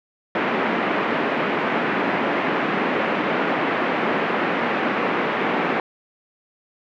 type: band-pass noise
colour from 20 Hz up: pink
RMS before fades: -22 dBFS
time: 0.35-5.8 s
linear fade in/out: 2 ms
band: 210 to 2400 Hz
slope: 24 dB/octave
effects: none